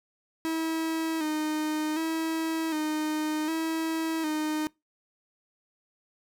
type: tone with vibrato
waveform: 45% pulse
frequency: 315.3 Hz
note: D#4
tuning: 23 cents sharp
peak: -27 dBFS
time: 0.45-4.67 s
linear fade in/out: 0 ms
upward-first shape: square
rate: 0.66 Hz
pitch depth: 43 cents each way
effects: noise-tail reverb RT60 0.2 s tail -23 dB re dry